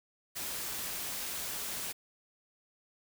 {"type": "noise", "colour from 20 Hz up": "white", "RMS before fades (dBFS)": -38, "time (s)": [0.35, 1.93], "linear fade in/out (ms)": 20, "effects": []}